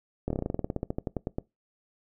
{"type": "slowing click train", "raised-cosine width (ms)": 2, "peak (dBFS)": -16, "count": 20, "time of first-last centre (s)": [0.28, 1.384], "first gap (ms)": 24, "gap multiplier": 1.09, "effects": ["noise-tail reverb RT60 0.2 s tail -22 dB re dry"]}